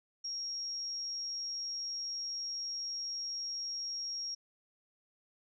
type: tone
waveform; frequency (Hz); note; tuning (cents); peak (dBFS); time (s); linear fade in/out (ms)
sine; 5588; F8; 0; -36; 0.24-4.35; 10
effects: none